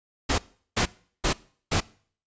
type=noise bursts; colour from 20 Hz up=pink; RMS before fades=-23 dBFS; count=4; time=0.29-1.806 s; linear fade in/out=10 ms; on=94 ms; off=380 ms; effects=noise-tail reverb RT60 0.5 s tail -22 dB re dry + resampled to 16000 Hz